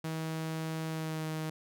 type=tone with pitch glide; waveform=sawtooth; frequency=160 to 157.25 Hz; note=D#3 to D#3; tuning=+49 to +19 cents; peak=-30 dBFS; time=0.04-1.5 s; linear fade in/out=5 ms; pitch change=-30 cents; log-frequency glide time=0.89-1.25 s; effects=none